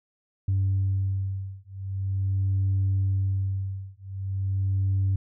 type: beating tone pair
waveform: sine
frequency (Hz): 96.4 / 96.83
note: G2 / G2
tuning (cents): -28 / -21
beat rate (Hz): 0.43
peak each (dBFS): -25 / -25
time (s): 0.48-5.16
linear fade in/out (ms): 5
effects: tanh soft clip ceiling -18 dBFS